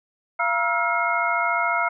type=tone cluster; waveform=sine; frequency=686 / 952 / 1314 / 1408 / 2155 Hz; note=F5 / A#5 / E6 / F6 / C#7; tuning=-31 / +36 / -6 / +14 / -49 cents; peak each=-26 dBFS; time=0.39-1.89 s; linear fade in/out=10 ms; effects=none